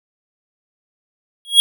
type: tone with exponential growth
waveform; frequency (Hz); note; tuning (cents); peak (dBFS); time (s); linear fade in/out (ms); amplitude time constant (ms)
square; 3303; G#7; -10; -3; 1.45-1.6; 0; 32
effects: none